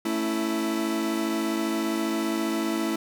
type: chord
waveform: 40% pulse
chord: A major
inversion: none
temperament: equal with one note detuned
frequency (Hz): 222.2 / 277.2 / 329.6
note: A3 / C#4 / E4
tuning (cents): +17 / 0 / 0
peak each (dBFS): -29 / -32 / -26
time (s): 0.05-2.96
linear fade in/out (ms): 5
effects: none